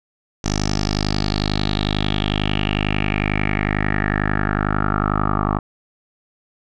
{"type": "tone with low-pass filter sweep", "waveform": "10% pulse", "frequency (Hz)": 51.1, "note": "G#1", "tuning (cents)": -27, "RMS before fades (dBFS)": -20, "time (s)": [0.44, 5.59], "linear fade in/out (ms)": 5, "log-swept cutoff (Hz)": [6000, 1100], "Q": 5.7, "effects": []}